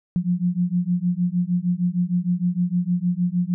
sine beating tone pair, 174.2 / 180.7 Hz, F3 / F#3, -4 / -41 cents, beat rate 6.5 Hz, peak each -22 dBFS, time 0.16-3.54 s, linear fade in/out 0 ms, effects none

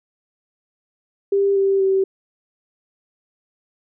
sine tone with pitch steps, 397 / 390.9 / 384.8 Hz, G4 / G4 / G4, +22 / -5 / -32 cents, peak -14 dBFS, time 1.32-2.04 s, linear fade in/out 5 ms, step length 240 ms, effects none

